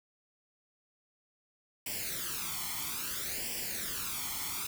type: noise with flanger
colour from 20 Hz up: white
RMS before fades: -37 dBFS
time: 1.86-4.67 s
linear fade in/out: 5 ms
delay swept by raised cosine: 0.38 to 0.94 ms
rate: 0.6 Hz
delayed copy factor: +0.75
effects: none